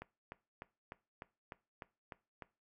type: click train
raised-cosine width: 0.5 ms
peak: -30 dBFS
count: 9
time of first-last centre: 0.02-2.422 s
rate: 3.33 Hz
effects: noise-tail reverb RT60 0.3 s tail -20 dB re dry